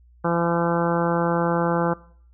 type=harmonic tone; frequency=170 Hz; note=F3; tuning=46 cents flat; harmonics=1 / 2 / 3 / 4 / 5 / 6 / 7 / 8 / 9; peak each=-24 / -27 / -25 / -32 / -28 / -31 / -30 / -31 / -35 dBFS; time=0.24-1.94 s; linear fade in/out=10 ms; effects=noise-tail reverb RT60 0.6 s tail -22 dB re dry + added 60 Hz sine -50 dBFS peak until 2.33 s